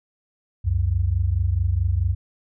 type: tone pair together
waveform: sine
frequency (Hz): 68 / 92.61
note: C#2 / F#2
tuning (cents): -33 / +2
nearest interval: perfect fourth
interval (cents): 535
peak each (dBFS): -22 / -20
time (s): 0.64-2.15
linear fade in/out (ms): 20
effects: none